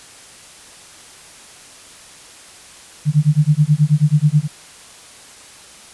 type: tone with tremolo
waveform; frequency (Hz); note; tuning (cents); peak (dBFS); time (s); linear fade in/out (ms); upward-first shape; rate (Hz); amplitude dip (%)
sine; 149.9; D3; +36; -7; 3.05-4.48; 50; sine; 9.3; 100
effects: white hiss -41 dBFS RMS until 5.93 s + resampled to 24000 Hz